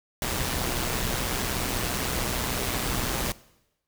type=noise with amplitude modulation; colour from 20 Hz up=pink; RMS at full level=-26 dBFS; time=0.22-3.32 s; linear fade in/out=2 ms; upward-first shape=sine; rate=124 Hz; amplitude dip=50%; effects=noise-tail reverb RT60 0.9 s tail -20 dB re dry